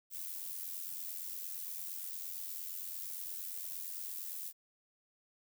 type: noise with amplitude modulation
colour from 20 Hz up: violet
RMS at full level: -40 dBFS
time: 0.1-4.53 s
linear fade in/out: 50 ms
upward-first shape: sine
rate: 88.7 Hz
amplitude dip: 60%
effects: none